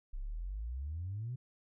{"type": "exponential sweep", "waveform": "sine", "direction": "up", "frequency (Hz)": [30.87, 130], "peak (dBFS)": -36, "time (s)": [0.13, 1.36], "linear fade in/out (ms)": 10, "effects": ["tanh soft clip ceiling -32 dBFS"]}